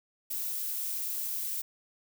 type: noise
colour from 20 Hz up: violet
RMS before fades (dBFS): -34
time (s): 0.3-1.62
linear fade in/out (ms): 10
effects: none